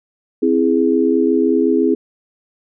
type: chord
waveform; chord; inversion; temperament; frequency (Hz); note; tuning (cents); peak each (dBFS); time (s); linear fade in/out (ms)
sine; C augmented; none; equal; 261.6 / 329.6 / 415.3; C4 / E4 / G#4; 0 / 0 / 0; -16; 0.42-1.95; 10
effects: none